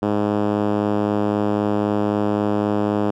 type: tone with band-pass filter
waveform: 5% pulse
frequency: 103.83 Hz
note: G#2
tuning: in tune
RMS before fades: -20 dBFS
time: 0.02-3.11 s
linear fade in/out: 10 ms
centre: 260 Hz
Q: 0.91
effects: none